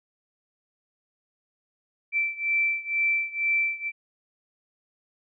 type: beating tone pair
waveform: sine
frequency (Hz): 2334 / 2336.1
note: D7 / D7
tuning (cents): -11 / -10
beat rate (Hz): 2.1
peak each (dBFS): -25 / -27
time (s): 2.12-3.92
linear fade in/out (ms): 50
effects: none